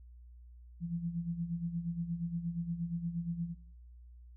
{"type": "tone with tremolo", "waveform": "sine", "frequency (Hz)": 170, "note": "F3", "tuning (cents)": -46, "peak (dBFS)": -31, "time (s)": [0.8, 3.55], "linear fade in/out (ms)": 50, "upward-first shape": "sine", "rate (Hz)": 8.5, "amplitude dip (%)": 70, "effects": ["noise-tail reverb RT60 0.9 s tail -22 dB re dry", "added 60 Hz sine -51 dBFS peak until 4.36 s"]}